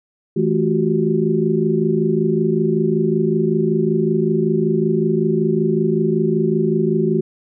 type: tone cluster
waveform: sine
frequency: 162.6 / 216.2 / 358.6 / 383.9 Hz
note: E3 / A3 / F4 / G4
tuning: -23 / -30 / +46 / -36 cents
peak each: -20 dBFS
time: 0.36-7.21 s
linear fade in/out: 10 ms
effects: none